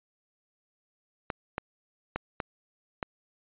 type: clicks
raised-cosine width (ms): 0.5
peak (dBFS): -15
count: 5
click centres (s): 1.302 / 1.581 / 2.16 / 2.402 / 3.028
effects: resampled to 8000 Hz